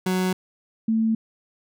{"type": "tone pair in turn", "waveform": ["30% pulse", "sine"], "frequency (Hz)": [185, 222.9], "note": ["F#3", "A3"], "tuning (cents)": [0, 23], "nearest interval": "minor third", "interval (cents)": 323, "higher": "second", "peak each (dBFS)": -18, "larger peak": "neither", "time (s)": [[0.06, 0.33], [0.88, 1.15]], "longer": "neither", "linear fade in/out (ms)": 5, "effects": []}